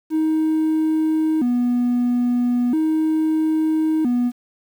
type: tone with vibrato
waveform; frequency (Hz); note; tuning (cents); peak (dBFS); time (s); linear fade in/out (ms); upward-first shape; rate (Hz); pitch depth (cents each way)
triangle; 277.2; C#4; 0; -13; 0.1-4.32; 50; square; 0.38; 220
effects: tanh soft clip ceiling -11 dBFS + 8-bit